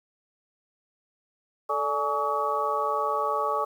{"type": "tone cluster", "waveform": "sine", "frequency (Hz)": [438, 586, 844, 1132, 1275], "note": ["A4", "D5", "G#5", "C#6", "D#6"], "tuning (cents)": [-8, -4, 28, 36, 42], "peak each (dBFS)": [-32, -31, -31, -27, -33], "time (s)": [1.69, 3.65], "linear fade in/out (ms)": 10, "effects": ["9-bit"]}